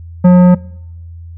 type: tone with tanh clipping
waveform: sine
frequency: 179.7 Hz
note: F3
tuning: 50 cents sharp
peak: -4 dBFS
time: 0.24-0.55 s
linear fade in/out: 10 ms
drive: 12 dB
effects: noise-tail reverb RT60 0.9 s tail -25 dB re dry + added 84 Hz sine -28 dBFS peak until 1.37 s